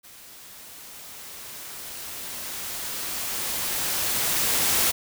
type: noise with level ramp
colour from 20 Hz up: white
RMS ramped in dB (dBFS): -47 to -21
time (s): 0.03-4.92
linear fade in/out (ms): 20
effects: none